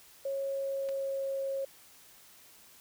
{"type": "tone with pitch glide", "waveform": "sine", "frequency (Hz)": [548, 543.9], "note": ["C#5", "C#5"], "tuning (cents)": [-20, -33], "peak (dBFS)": -31, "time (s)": [0.25, 1.65], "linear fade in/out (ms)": 5, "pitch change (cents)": -13, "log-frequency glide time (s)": [0.47, 1.3]}
{"type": "clicks", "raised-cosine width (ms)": 0.2, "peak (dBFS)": -31, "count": 2, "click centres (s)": [0.888, 0.892]}
{"effects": ["white hiss -57 dBFS RMS until 2.8 s"]}